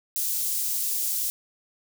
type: high-pass noise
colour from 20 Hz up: white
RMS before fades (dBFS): -27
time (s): 0.16-1.3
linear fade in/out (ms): 0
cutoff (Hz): 6600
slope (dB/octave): 12
effects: none